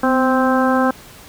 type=harmonic tone with a mistuned harmonic; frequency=261.3 Hz; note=C4; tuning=2 cents flat; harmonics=1 / 2 / 3 / 4 / 5 / 6; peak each=-16 / -19 / -21 / -22 / -23 / -24 dBFS; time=0.03-0.91 s; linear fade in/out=5 ms; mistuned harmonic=1; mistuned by=-38 cents; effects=pink hiss -41 dBFS RMS until 1.28 s